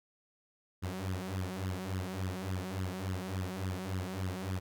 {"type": "tone with flanger", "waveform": "sawtooth", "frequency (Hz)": 93.6, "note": "F#2", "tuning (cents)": 20, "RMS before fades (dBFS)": -37, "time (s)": [0.82, 4.6], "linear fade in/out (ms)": 20, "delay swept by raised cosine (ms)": [0.59, 5.49], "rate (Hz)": 3.5, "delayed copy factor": 0.8, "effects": []}